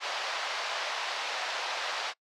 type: band-pass noise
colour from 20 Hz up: pink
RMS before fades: -34 dBFS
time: 0-2.14 s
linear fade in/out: 50 ms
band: 640 to 5100 Hz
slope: 24 dB/octave
effects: noise-tail reverb RT60 0.1 s tail -24 dB re dry